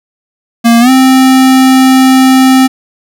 square tone with pitch glide, 233.1 to 261.6 Hz, A#3 to C4, 0 to 0 cents, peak -3 dBFS, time 0.64-2.68 s, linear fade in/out 20 ms, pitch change +200 cents, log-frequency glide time 0.8-0.9 s, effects none

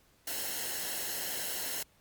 white noise with comb filter, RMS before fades -36 dBFS, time 0.27-1.83 s, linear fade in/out 5 ms, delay 0.84 ms, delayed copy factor -0.6, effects pink hiss -66 dBFS RMS until 2 s + Opus 48 kbps

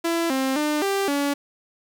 sawtooth tone with pitch steps, 335.1 / 265.1 / 300.3 / 393.9 / 284.2 Hz, E4 / C4 / D4 / G4 / C#4, +29 / +23 / +39 / +8 / +43 cents, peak -17 dBFS, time 0.04-1.34 s, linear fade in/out 10 ms, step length 260 ms, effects 9-bit

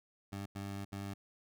20% pulse tone bursts at uneven times, 99.2 Hz, G2, 21 cents sharp, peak -35 dBFS, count 3, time 0.32-0.46 / 0.55-0.85 / 0.92-1.14 s, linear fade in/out 10 ms, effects none

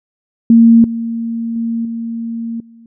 sine tone with level steps, 230 Hz, A#3, 23 cents flat, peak -3 / -17 / -15 / -19 / -38 dBFS, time 0.5-2.86 s, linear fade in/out 2 ms, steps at 0.84 / 1.56 / 1.85 / 2.6 s, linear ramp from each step 2 ms, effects none

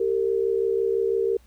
sine tone pair together, 390.5 / 456.5 Hz, G4 / A#4, -7 / -36 cents, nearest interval minor third, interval 271 cents, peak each -23 dBFS, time 0-1.37 s, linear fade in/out 5 ms, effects added 60 Hz sine -52 dBFS peak until 1.46 s + pink hiss -61 dBFS RMS until 1.46 s

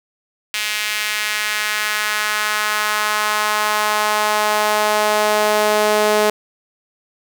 sawtooth tone with high-pass filter sweep, 211.7 Hz, G#3, 33 cents sharp, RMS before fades -18 dBFS, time 0.54-6.3 s, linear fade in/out 0 ms, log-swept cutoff 2400 to 490 Hz, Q 1.6, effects none

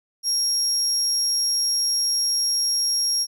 35% pulse tone, 5588 Hz, F8, in tune, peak -17 dBFS, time 0.23-3.27 s, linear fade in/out 50 ms, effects none

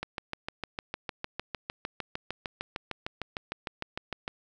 click train, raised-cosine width 0.3 ms, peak -17 dBFS, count 29, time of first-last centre 0.03-4.279 s, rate 6.59 Hz, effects none

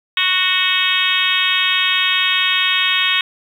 harmonic tone with a mistuned harmonic, 370 Hz, F#4, in tune, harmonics 3 / 4 / 5 / 6 / 7 / 8 / 9 / 10, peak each -25 / -26 / -22 / -22 / -20 / -23 / -20 / -21 dBFS, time 0.17-3.21 s, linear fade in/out 2 ms, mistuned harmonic 9, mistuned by -34 cents, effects 7-bit

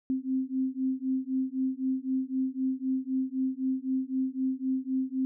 sine beating tone pair, 260 / 263.9 Hz, C4 / C4, -11 / +15 cents, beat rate 3.9 Hz, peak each -30 dBFS, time 0.1-5.25 s, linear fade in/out 0 ms, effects none

